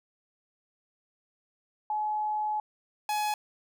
sine / 45% pulse tone pair in turn, 850 / 843.2 Hz, G#5 / G#5, +40 / +26 cents, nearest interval unison, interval 14 cents, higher first, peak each -27 dBFS, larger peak neither, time 1.9-2.6 / 3.09-3.34 s, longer first, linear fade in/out 2 ms, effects none

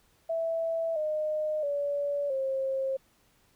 sine tone with pitch steps, 658 / 613.9 / 572.8 / 534.5 Hz, E5 / D#5 / D5 / C5, -3 / -23 / -43 / +37 cents, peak -27 dBFS, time 0.29-2.97 s, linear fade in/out 10 ms, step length 670 ms, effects pink hiss -66 dBFS RMS until 3.55 s

